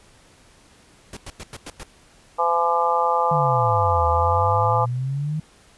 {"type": "noise bursts", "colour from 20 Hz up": "pink", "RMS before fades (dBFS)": -35, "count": 6, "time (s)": [1.13, 1.833], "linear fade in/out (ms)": 2, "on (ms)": 38, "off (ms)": 95}
{"type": "harmonic tone", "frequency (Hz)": 170, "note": "F3", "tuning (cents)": -46, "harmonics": [3, 4, 5, 6, 7], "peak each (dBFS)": [-24, -27, -21, -25, -23], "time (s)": [2.38, 4.86], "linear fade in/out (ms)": 20}
{"type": "exponential two-way sweep", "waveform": "sine", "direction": "down then up", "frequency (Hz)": [158, 79.7, 158], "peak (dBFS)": -22, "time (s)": [3.31, 5.4], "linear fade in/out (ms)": 5, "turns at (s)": 4.07}
{"effects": ["pink hiss -53 dBFS RMS until 5.77 s", "resampled to 24000 Hz"]}